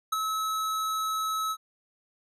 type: tone with ADSR envelope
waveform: square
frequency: 1293 Hz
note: E6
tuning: 34 cents flat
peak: -23 dBFS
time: 0.12-1.57 s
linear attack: 9 ms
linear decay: 16 ms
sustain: -5 dB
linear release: 58 ms
effects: resampled to 32000 Hz